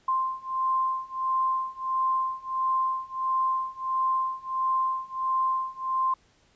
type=beating tone pair; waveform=sine; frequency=1046.5 / 1048 Hz; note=C6 / C6; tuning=0 / +2 cents; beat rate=1.5 Hz; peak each=-28 / -27 dBFS; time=0.08-6.14 s; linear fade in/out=5 ms; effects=pink hiss -63 dBFS RMS until 6.55 s + resampled to 16000 Hz